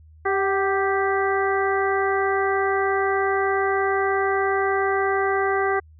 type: harmonic tone with a mistuned harmonic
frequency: 392.7 Hz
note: G4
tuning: 3 cents sharp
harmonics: 1 / 2 / 3 / 4 / 5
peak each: -22 / -25 / -27 / -28 / -29 dBFS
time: 0.25-5.8 s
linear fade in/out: 10 ms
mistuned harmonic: 2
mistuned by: -43 cents
effects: added 78 Hz sine -46 dBFS peak until 5.99 s